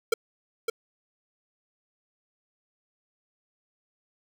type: tone with echo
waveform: square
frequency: 456.7 Hz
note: A#4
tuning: 36 cents flat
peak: -20 dBFS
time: 0.12-0.14 s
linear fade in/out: 5 ms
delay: 560 ms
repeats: 1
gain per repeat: -5 dB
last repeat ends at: 0.7 s
effects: none